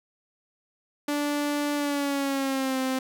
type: tone with pitch glide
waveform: sawtooth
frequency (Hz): 291.6 to 261.3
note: D4 to C4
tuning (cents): -12 to -2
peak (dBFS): -21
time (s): 1.08-2.99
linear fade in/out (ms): 5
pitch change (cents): -190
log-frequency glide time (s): 1.75-2.79
effects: none